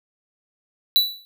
square tone with exponential decay, 3951 Hz, B7, in tune, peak -11 dBFS, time 0.96-1.25 s, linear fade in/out 0 ms, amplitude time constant 62 ms, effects none

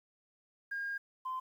sine tone pair in turn, 1619 / 1033.5 Hz, G#6 / C6, -45 / -22 cents, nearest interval minor sixth, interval 777 cents, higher first, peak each -34 / -34 dBFS, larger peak neither, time 0.71-0.98 / 1.25-1.4 s, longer first, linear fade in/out 10 ms, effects tanh soft clip ceiling -31 dBFS + 11-bit

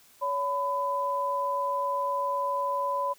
sine tone pair together, 563 / 1003.2 Hz, C#5 / B5, +27 / +27 cents, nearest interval minor seventh, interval 1000 cents, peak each -31 / -27 dBFS, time 0.21-3.14 s, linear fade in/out 20 ms, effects white hiss -58 dBFS RMS until 3.18 s

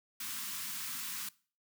white band-stop noise, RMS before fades -40 dBFS, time 0.2-1.29 s, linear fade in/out 5 ms, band 280 to 980 Hz, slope 48 dB/octave, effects noise-tail reverb RT60 0.4 s tail -21 dB re dry + high-pass 150 Hz 12 dB/octave

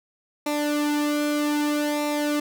sawtooth tone with flanger, 295.5 Hz, D4, 11 cents sharp, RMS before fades -24 dBFS, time 0.46-2.4 s, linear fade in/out 5 ms, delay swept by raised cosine 0.63 to 2.33 ms, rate 0.63 Hz, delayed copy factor -0.7, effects none

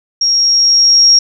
sine tone with level ramp, 5588 Hz, F8, in tune, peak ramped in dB -9 to -3 dBFS, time 0.21-1.19 s, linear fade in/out 5 ms, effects none

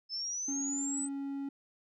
sine exponential sweep, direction up, 5200 to 8210 Hz, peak -34 dBFS, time 0.09-1.09 s, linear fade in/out 50 ms
triangle tone, 277.2 Hz, C#4, in tune, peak -33 dBFS, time 0.48-1.49 s, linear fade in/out 5 ms
effects none

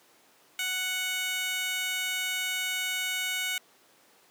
15% pulse tone with high-pass filter, 740 Hz, F#5, in tune, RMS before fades -31 dBFS, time 0.59-3.58 s, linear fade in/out 2 ms, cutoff 2200 Hz, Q 0.92, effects pink hiss -60 dBFS RMS until 4.3 s + high-pass 300 Hz 12 dB/octave

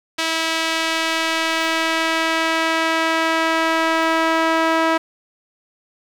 sawtooth tone with band-pass filter sweep, 324.8 Hz, E4, 26 cents flat, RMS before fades -19 dBFS, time 0.18-4.98 s, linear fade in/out 10 ms, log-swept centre 3300 to 1200 Hz, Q 0.82, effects 7-bit

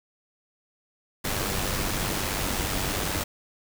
pink noise with amplitude modulation, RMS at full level -26 dBFS, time 1.24-3.24 s, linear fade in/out 10 ms, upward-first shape sine, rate 96.6 Hz, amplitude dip 45%, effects none

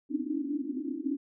pink band-pass noise, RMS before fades -33 dBFS, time 0.09-1.17 s, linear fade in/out 20 ms, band 260 to 320 Hz, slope 96 dB/octave, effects none

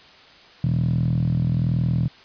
10% pulse tone with band-pass filter, 40.97 Hz, E1, 10 cents flat, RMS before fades -21 dBFS, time 0.64-2.08 s, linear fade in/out 0 ms, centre 140 Hz, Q 5.8, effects white hiss -48 dBFS RMS until 2.24 s + resampled to 11025 Hz

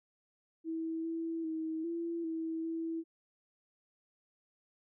sine tone with pitch steps, 324.9 / 328.9 / 319.3 / 336.7 / 324.4 / 327.8 Hz, E4 / E4 / D#4 / E4 / E4 / E4, -25 / -4 / +45 / +37 / -28 / -10 cents, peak -34 dBFS, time 0.64-3.04 s, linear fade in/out 50 ms, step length 400 ms, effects none

